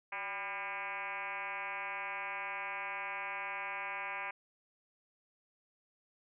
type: tone with frequency modulation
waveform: sine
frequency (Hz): 1610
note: G6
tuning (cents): +46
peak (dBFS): -37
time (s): 0.12-4.31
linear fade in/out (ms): 5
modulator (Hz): 206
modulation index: 4.3
effects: none